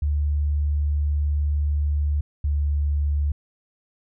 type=tone pair in turn; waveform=sine; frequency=73.42 / 72.79 Hz; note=D2 / D2; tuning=0 / -15 cents; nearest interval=unison; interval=15 cents; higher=first; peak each=-19 dBFS; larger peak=neither; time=0.02-2.21 / 2.44-3.32 s; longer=first; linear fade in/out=5 ms; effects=none